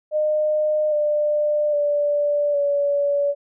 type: tone with pitch steps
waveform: sine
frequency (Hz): 610 / 596.8 / 583.8 / 571.1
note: D#5 / D5 / D5 / D5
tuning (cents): -34 / +28 / -10 / -49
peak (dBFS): -17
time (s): 0.11-3.35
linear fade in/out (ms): 50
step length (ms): 810
effects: none